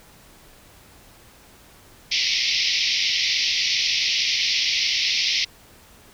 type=band-pass noise; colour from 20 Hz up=white; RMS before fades=-22 dBFS; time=2.11-5.45 s; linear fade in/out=10 ms; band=2000 to 5700 Hz; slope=96 dB/octave; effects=pink hiss -50 dBFS RMS until 6.13 s